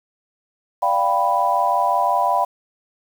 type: chord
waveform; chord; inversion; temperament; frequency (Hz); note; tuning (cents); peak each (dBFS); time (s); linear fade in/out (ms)
sine; G dominant seventh; second; equal; 587.3 / 698.5 / 784 / 987.8; D5 / F5 / G5 / B5; 0 / 0 / 0 / 0; -25 / -21 / -21 / -19; 0.82-2.45; 10
effects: 7-bit